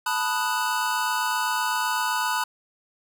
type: chord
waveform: square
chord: B dominant seventh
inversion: third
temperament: equal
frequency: 880 / 987.8 / 1244.5 / 1480 Hz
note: A5 / B5 / D#6 / F#6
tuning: 0 / 0 / 0 / 0 cents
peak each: -30 / -28 / -32 / -29 dBFS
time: 0.06-2.44 s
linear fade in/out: 5 ms
effects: none